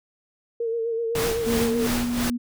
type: tone with vibrato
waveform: sine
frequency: 458.9 Hz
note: A#4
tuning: 27 cents flat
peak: -23 dBFS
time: 0.6-1.87 s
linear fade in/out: 5 ms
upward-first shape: sine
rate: 7.9 Hz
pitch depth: 40 cents each way
type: noise with tremolo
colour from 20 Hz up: pink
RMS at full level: -26 dBFS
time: 1.15-2.3 s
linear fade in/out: 2 ms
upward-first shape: sine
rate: 2.9 Hz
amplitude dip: 70%
type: tone with pitch glide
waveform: sine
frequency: 233.1 to 241 Hz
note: A#3 to B3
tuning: 0 to -42 cents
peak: -23 dBFS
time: 1.46-2.38 s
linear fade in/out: 20 ms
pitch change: +58 cents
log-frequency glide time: 1.69-1.8 s
effects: none